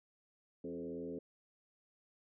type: tone with frequency modulation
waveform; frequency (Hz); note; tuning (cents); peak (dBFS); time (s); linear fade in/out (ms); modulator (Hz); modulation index
sine; 349.2; F4; 0; -40; 0.64-1.19; 5; 82.4; 1.8
effects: none